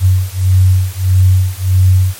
sine beating tone pair, 92.1 / 93.7 Hz, F#2 / F#2, -7 / +22 cents, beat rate 1.6 Hz, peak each -10 dBFS, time 0-2.15 s, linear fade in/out 50 ms, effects white hiss -32 dBFS RMS until 2.19 s + MP3 64 kbps

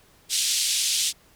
pink band-pass noise, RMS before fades -24 dBFS, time 0.29-1.13 s, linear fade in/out 50 ms, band 3200 to 10000 Hz, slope 24 dB/octave, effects pink hiss -57 dBFS RMS until 1.35 s

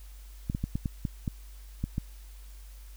clicks, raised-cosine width 5 ms, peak -17 dBFS, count 9, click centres 0.499 / 0.549 / 0.64 / 0.755 / 0.858 / 1.052 / 1.278 / 1.84 / 1.981 s, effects added 49 Hz sine -44 dBFS peak until 2.96 s + white hiss -58 dBFS RMS until 2.96 s

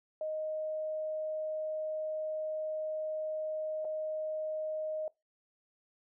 sine tone with dropouts, 622.3 Hz, D#5, in tune, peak -33 dBFS, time 0.21-5.08 s, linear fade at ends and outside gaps 2 ms, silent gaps 3.847-3.851 s, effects noise-tail reverb RT60 0.2 s tail -22 dB re dry

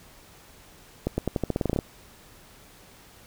accelerating click train, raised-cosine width 2 ms, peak -11 dBFS, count 13, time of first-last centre 1.07-1.789 s, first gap 110 ms, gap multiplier 0.88, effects pink hiss -52 dBFS RMS until 3.26 s

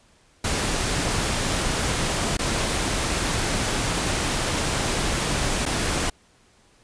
pink noise with dropouts, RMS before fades -24 dBFS, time 0.44-6.1 s, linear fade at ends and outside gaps 5 ms, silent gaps 2.371-2.39 / 5.655-5.661 s, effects pink hiss -58 dBFS RMS until 6.83 s + resampled to 22050 Hz

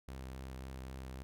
sawtooth tone with vibrato, 65.41 Hz, C2, in tune, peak -40 dBFS, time 0.08-1.23 s, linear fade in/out 0 ms, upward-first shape sine, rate 3.7 Hz, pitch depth 18 cents each way, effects none

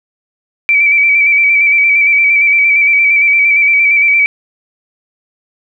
sine tone with vibrato, 2310 Hz, D7, 29 cents flat, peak -6 dBFS, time 0.69-4.26 s, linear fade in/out 0 ms, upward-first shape square, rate 8.7 Hz, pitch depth 28 cents each way, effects 8-bit

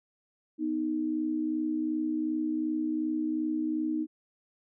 sine tone pair together, 248.4 / 311.1 Hz, B3 / D#4, +10 / 0 cents, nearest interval major third, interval 390 cents, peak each -34 / -28 dBFS, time 0.58-4.07 s, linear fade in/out 50 ms, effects none

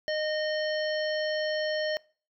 harmonic tone with a mistuned harmonic, 615 Hz, D#5, 20 cents flat, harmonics 1 / 3 / 5 / 7 / 9, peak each -28 / -34 / -39 / -40 / -42 dBFS, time 0.08-1.97 s, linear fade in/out 0 ms, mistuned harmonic 9, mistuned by -27 cents, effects noise-tail reverb RT60 0.4 s tail -24 dB re dry

